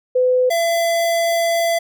sine / square tone pair in turn, 505 / 674.1 Hz, B4 / E5, +39 / +39 cents, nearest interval perfect fourth, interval 500 cents, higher second, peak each -12 / -16 dBFS, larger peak first, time 0.15-0.5 / 0.5-1.79 s, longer second, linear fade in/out 10 ms, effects none

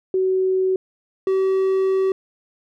sine / triangle tone pair in turn, 375.9 / 382 Hz, F#4 / G4, +27 / -45 cents, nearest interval unison, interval 28 cents, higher second, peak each -16 / -14 dBFS, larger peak second, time 0.14-0.76 / 1.27-2.12 s, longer second, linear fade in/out 2 ms, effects none

